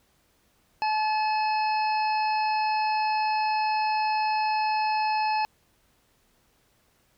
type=harmonic tone with a mistuned harmonic; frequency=861 Hz; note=A5; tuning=38 cents flat; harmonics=1 / 2 / 3 / 5 / 6; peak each=-23 / -39 / -33 / -39 / -40 dBFS; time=0.82-5.45 s; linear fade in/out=0 ms; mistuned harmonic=6; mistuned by=-18 cents; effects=pink hiss -66 dBFS RMS until 7.17 s